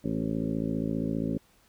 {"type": "harmonic tone with a mistuned harmonic", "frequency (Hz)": 55, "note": "A1", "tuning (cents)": 0, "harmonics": [1, 2, 3, 4, 5, 6, 7, 8, 9, 10], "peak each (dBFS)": [-42, -40, -33, -32, -32, -41, -40, -44, -44, -42], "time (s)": [0.04, 1.38], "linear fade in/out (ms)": 5, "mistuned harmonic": 7, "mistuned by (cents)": -16, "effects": ["pink hiss -63 dBFS RMS until 1.68 s"]}